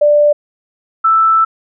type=tone pair in turn; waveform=sine; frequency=590 / 1321.6 Hz; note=D5 / E6; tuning=+8 / +4 cents; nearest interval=octave + major second; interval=1396 cents; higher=second; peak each=-6 / -7 dBFS; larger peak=first; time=0.01-0.33 / 1.04-1.45 s; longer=second; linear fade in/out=10 ms; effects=none